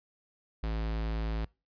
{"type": "tone", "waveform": "square", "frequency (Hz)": 54.7, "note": "A1", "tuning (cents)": -9, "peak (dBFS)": -31, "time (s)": [0.63, 1.45], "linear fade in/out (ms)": 5, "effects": ["noise-tail reverb RT60 0.3 s tail -25 dB re dry", "resampled to 11025 Hz"]}